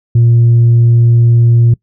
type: tone with tanh clipping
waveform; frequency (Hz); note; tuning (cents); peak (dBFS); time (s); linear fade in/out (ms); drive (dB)
sine; 117.6; A#2; +16; -5; 0.15-1.74; 5; 1
effects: noise-tail reverb RT60 0.1 s tail -23 dB re dry